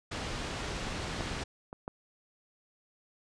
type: low-pass noise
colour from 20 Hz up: pink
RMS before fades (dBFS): -37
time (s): 0.11-1.44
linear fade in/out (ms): 10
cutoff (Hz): 5600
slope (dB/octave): 12
type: clicks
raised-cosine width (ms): 1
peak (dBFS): -21 / -28 / -23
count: 3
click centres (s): 1.208 / 1.729 / 1.879
effects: resampled to 22050 Hz